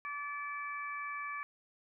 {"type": "harmonic tone", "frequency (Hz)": 578, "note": "D5", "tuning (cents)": -28, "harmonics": [2, 3, 4], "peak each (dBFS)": [-40, -44, -43], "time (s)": [0.05, 1.43], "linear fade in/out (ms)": 0, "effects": []}